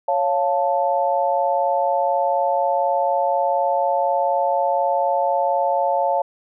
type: chord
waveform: sine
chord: Db augmented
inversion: none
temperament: equal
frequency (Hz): 554.4 / 698.5 / 880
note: Db5 / F5 / A5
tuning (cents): 0 / 0 / 0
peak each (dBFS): -21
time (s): 0.08-6.22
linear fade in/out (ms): 5
effects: none